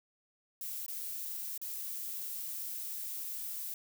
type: noise with dropouts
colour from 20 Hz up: violet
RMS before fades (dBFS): -40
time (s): 0.61-3.74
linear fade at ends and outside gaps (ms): 2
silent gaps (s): 0.863-0.881 / 1.578-1.615
effects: none